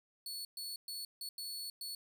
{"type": "tone bursts at uneven times", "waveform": "sawtooth", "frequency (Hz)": 4415, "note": "C#8", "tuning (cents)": -8, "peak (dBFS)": -38, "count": 6, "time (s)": [[0.26, 0.45], [0.57, 0.76], [0.88, 1.05], [1.21, 1.29], [1.38, 1.7], [1.81, 1.95]], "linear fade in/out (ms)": 2, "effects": []}